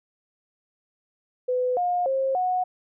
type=tone with pitch steps; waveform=sine; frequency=502 / 713 / 534 / 733 Hz; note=B4 / F5 / C5 / F#5; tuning=+28 / +36 / +35 / -16 cents; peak=-21 dBFS; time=1.48-2.64 s; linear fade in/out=10 ms; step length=290 ms; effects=none